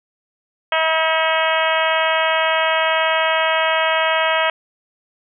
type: harmonic tone with a mistuned harmonic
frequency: 320.9 Hz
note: E4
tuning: 46 cents flat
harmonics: 2 / 3 / 4 / 5 / 6 / 7 / 8 / 9 / 10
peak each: -20 / -22 / -23 / -24 / -25 / -25 / -26 / -27 / -27 dBFS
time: 0.72-4.5 s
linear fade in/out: 2 ms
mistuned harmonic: 7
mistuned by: -25 cents
effects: none